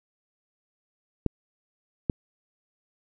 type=clicks; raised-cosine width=3 ms; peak=-10 dBFS; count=2; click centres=1.263 / 2.098 s; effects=none